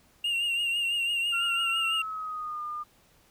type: tone with vibrato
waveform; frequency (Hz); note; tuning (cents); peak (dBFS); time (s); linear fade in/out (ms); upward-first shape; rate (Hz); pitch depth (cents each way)
triangle; 2794; F7; 0; -24; 0.24-2.02; 5; triangle; 6; 52
type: tone with pitch glide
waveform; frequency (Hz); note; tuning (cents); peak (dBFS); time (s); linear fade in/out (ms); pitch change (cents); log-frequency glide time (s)
sine; 1381 to 1209.2; F6 to D#6; -20 to -50; -32; 1.32-2.84; 20; -230; 1.5-2.62
effects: pink hiss -62 dBFS RMS until 3.3 s